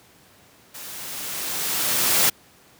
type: noise with level ramp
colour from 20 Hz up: white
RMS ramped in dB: -38 to -17 dBFS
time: 0.74-2.3 s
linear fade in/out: 10 ms
effects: pink hiss -53 dBFS RMS until 2.79 s + high-pass 100 Hz 12 dB/octave